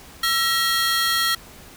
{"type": "tone cluster", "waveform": "45% pulse", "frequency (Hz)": [1339, 1899, 3249, 4311], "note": ["E6", "A#6", "G#7", "C#8"], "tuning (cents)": [27, 32, -39, -49], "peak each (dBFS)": -24, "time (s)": [0.23, 1.35], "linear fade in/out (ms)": 5, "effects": ["pink hiss -44 dBFS RMS until 1.76 s"]}